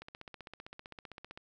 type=click train; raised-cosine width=0.3 ms; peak=-30 dBFS; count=22; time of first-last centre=0.02-1.375 s; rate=15.5 Hz; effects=none